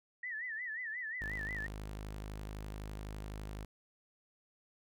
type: tone with vibrato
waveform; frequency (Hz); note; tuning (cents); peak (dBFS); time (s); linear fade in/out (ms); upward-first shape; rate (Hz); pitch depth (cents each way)
sine; 1864.7; A#6; 0; -38; 0.23-1.67; 5; sine; 5.6; 140
type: tone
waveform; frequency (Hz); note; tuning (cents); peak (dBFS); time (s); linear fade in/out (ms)
sawtooth; 51.91; G#1; 0; -38; 1.21-3.65; 5
effects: none